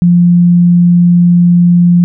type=tone; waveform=sine; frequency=174.61 Hz; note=F3; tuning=in tune; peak=-3 dBFS; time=0.02-2.04 s; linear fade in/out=0 ms; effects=none